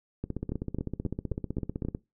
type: two click trains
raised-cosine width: 3 ms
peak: -19 / -18 dBFS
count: 28 / 6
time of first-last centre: 0.24-1.949 / 0.52-1.85 s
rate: 15.8 / 3.76 Hz
effects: noise-tail reverb RT60 0.2 s tail -20 dB re dry